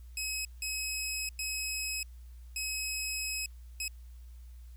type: tone bursts at uneven times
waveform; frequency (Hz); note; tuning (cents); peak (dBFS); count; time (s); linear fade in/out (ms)
15% pulse; 2556; D#7; +46; -26; 5; 0.17-0.45 / 0.62-1.29 / 1.39-2.03 / 2.56-3.46 / 3.8-3.88; 2
effects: added 60 Hz sine -46 dBFS peak until 4.76 s + white hiss -68 dBFS RMS until 4.76 s